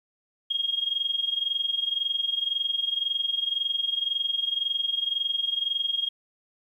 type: tone with amplitude modulation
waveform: sine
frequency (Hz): 3256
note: G#7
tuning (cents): -35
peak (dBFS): -21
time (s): 0.5-6.09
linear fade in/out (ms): 10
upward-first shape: sine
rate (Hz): 21.9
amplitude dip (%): 80
effects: 10-bit